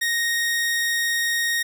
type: tone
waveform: sawtooth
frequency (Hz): 1864.7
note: A#6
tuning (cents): 0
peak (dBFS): -17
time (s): 0.01-1.63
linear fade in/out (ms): 10
effects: none